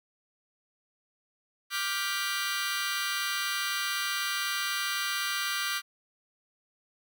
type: chord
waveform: 20% pulse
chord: G dominant seventh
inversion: second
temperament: just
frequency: 1176 / 1411.2 / 1568 / 1960 Hz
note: D6 / F6 / G6 / B6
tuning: +2 / +18 / 0 / -14 cents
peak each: -30 dBFS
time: 1.7-5.82 s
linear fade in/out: 50 ms
effects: none